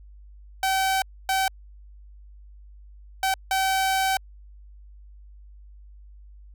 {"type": "tone bursts at uneven times", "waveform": "sawtooth", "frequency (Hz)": 767, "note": "G5", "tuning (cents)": -38, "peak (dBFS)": -17, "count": 4, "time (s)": [[0.63, 1.02], [1.29, 1.48], [3.23, 3.34], [3.51, 4.17]], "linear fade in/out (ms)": 2, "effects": ["added 50 Hz sine -44 dBFS peak until 6.54 s"]}